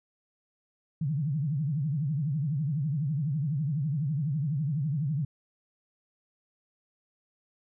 sine tone with vibrato, 146.83 Hz, D3, in tune, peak -26 dBFS, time 1.01-5.25 s, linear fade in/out 5 ms, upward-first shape triangle, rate 12 Hz, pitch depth 250 cents each way, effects none

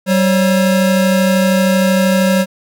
square tone pair together, 191.6 / 541.9 Hz, G3 / C#5, -39 / -39 cents, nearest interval octave + tritone, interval 1800 cents, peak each -12 / -16 dBFS, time 0.06-2.46 s, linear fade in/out 50 ms, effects none

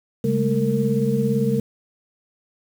sine tone cluster, 136.8 / 202.4 / 220.1 / 457.8 Hz, C#3 / G#3 / A3 / A#4, -23 / -44 / +1 / -31 cents, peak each -23 dBFS, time 0.24-1.6 s, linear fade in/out 5 ms, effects 7-bit

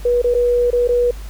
sine tone with dropouts, 485.4 Hz, B4, 30 cents flat, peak -12 dBFS, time 0.05-1.11 s, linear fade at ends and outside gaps 5 ms, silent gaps 0.218-0.242 / 0.341-0.348 / 0.705-0.729 / 0.876-0.889 s, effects added 50 Hz sine -28 dBFS peak until 1.29 s + pink hiss -42 dBFS RMS until 1.29 s

